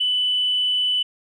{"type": "tone with amplitude modulation", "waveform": "sine", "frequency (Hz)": 2990, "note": "F#7", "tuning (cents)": 17, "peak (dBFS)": -16, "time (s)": [0, 1.03], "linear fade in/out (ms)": 10, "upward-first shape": "sine", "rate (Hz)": 205, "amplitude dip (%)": 25, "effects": ["tanh soft clip ceiling -12 dBFS"]}